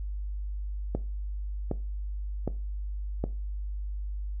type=click train; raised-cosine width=2 ms; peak=-15 dBFS; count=4; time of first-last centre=0.95-3.24 s; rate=1.31 Hz; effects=noise-tail reverb RT60 0.3 s tail -17 dB re dry + added 50 Hz sine -31 dBFS peak until 4.4 s